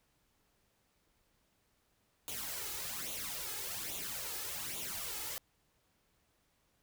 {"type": "noise with flanger", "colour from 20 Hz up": "white", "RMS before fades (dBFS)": -41, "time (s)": [2.28, 5.38], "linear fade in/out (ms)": 0, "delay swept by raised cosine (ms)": [0.29, 2.39], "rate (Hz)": 1.2, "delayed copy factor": 0.65, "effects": ["pink hiss -75 dBFS RMS until 6.82 s"]}